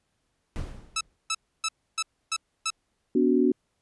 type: noise with exponential decay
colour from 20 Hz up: brown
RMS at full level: -30 dBFS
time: 0.56-1.16 s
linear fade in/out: 0 ms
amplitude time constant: 130 ms
type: tone bursts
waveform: 10% pulse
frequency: 1308 Hz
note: E6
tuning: 14 cents flat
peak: -17 dBFS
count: 6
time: 0.96-2.704 s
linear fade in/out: 5 ms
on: 49 ms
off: 290 ms
type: chord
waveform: sine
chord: B minor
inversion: none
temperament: equal with one note detuned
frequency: 246.9 / 287.3 / 370 Hz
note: B3 / D4 / F#4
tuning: 0 / -38 / 0 cents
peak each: -23 dBFS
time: 3.15-3.52 s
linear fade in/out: 5 ms
effects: pink hiss -75 dBFS RMS until 3.81 s + resampled to 24000 Hz